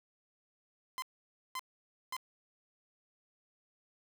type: tone bursts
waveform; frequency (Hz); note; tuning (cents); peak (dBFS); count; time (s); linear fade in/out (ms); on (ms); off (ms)
sawtooth; 1031; C6; -26; -33; 3; 0.98-2.166; 0; 42; 530
effects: 10-bit